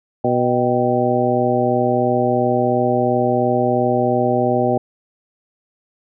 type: harmonic tone with a mistuned harmonic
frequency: 122.9 Hz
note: B2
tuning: 8 cents flat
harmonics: 1 / 2 / 3 / 4 / 5 / 6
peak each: -24 / -21 / -21 / -22 / -20 / -21 dBFS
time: 0.24-4.78 s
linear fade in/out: 5 ms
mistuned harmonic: 6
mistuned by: +88 cents
effects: none